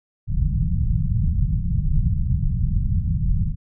pink low-pass noise, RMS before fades -20 dBFS, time 0.27-3.56 s, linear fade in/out 50 ms, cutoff 180 Hz, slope 48 dB/octave, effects none

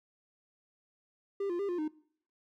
triangle tone with pitch steps, 397.5 / 348.5 / 400.3 / 352.6 / 307.4 Hz, G4 / F4 / G4 / F4 / D#4, +24 / -4 / +36 / +17 / -21 cents, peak -29 dBFS, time 1.4-1.88 s, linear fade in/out 5 ms, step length 96 ms, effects noise-tail reverb RT60 0.6 s tail -22 dB re dry

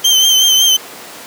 30% pulse tone with vibrato, 3117 Hz, G7, 11 cents flat, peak -5 dBFS, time 0.04-0.77 s, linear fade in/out 10 ms, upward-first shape triangle, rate 5.4 Hz, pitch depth 44 cents each way, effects pink hiss -31 dBFS RMS until 1.26 s + high-pass 300 Hz 12 dB/octave

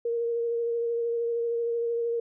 sine tone with vibrato, 467.4 Hz, A#4, 5 cents sharp, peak -25 dBFS, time 0.05-2.2 s, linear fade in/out 5 ms, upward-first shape sine, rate 13 Hz, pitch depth 16 cents each way, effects none

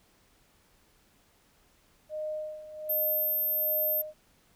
sine tone with tremolo, 615 Hz, D#5, 20 cents flat, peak -31 dBFS, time 2.09-4.14 s, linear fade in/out 50 ms, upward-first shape sine, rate 1.3 Hz, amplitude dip 75%
sine tone, 13290 Hz, G#9, in tune, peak -26 dBFS, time 2.89-4.02 s, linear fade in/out 10 ms
effects pink hiss -65 dBFS RMS until 4.55 s

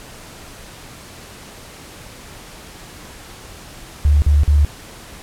sine tone bursts, 73.2 Hz, D2, 5 cents flat, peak -9 dBFS, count 3, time 4.05-4.648 s, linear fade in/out 0 ms, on 170 ms, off 44 ms, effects pink hiss -38 dBFS RMS until 5.22 s + low-pass 12000 Hz 12 dB/octave

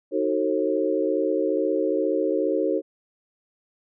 sine chord, D# diminished seventh, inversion none, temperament just, 311.1 / 373.4 / 448 / 537.6 Hz, D#4 / F#4 / A4 / C5, 0 / +16 / +31 / +47 cents, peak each -26 dBFS, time 0.11-2.82 s, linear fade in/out 50 ms, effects none

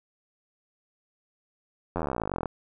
slowing click train, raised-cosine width 1 ms, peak -15 dBFS, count 30, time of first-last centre 1.96-2.457 s, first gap 11 ms, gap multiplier 1.03, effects none

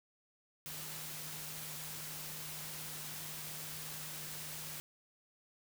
sine tone in noise, 154.1 Hz, D#3, 16 cents flat, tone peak -53 dBFS, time 0.66-4.8 s, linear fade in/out 0 ms, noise white, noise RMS -45 dBFS, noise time 0.66-4.8 s, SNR -11 dB, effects none

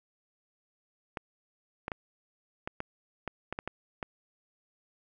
clicks, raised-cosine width 0.5 ms, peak -19 dBFS, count 10, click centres 1.172 / 1.881 / 1.918 / 2.675 / 2.804 / 3.277 / 3.526 / 3.589 / 3.676 / 4.028 s, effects none

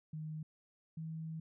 sine tone pair in turn, 155.56 / 160.4 Hz, D#3 / E3, 0 / -47 cents, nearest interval minor second, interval 53 cents, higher second, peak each -40 / -40 dBFS, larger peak neither, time 0.13-0.43 / 0.97-1.4 s, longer second, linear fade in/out 5 ms, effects none

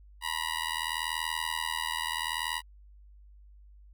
15% pulse tone with amplitude modulation, 966 Hz, B5, 39 cents flat, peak -20 dBFS, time 0.21-2.62 s, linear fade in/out 50 ms, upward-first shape sine, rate 80.7 Hz, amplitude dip 100%, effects added 50 Hz sine -51 dBFS peak until 3.93 s

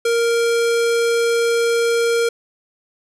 square tone with low-pass filter, 466.2 Hz, A#4, in tune, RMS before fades -17 dBFS, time 0.05-2.29 s, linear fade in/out 5 ms, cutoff 9800 Hz, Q 0.93, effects none

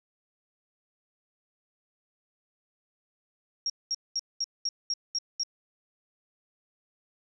sine tone bursts, 5588 Hz, F8, in tune, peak -26 dBFS, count 8, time 3.66-5.434 s, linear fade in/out 2 ms, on 38 ms, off 210 ms, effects none

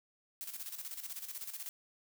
blue noise with tremolo, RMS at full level -42 dBFS, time 0.41-1.69 s, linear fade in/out 0 ms, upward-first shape square, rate 16 Hz, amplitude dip 65%, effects none

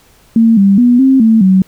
sine tone with pitch steps, 227.2 / 197.1 / 243.5 / 265.8 / 223.1 / 188.6 Hz, A#3 / G3 / B3 / C4 / A3 / F#3, -44 / +10 / -24 / +27 / +24 / +33 cents, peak -4 dBFS, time 0.36-1.62 s, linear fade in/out 2 ms, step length 210 ms, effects pink hiss -47 dBFS RMS until 1.67 s

